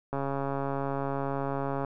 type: click train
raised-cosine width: 1 ms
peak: -18 dBFS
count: 238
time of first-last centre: 0.13-1.847 s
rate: 138 Hz
effects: none